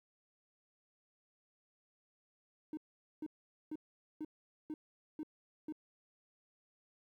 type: tone bursts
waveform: triangle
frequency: 308.1 Hz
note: D#4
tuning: 17 cents flat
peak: -36 dBFS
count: 7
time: 2.73-5.724 s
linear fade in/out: 2 ms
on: 42 ms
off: 450 ms
effects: tanh soft clip ceiling -34 dBFS + 13-bit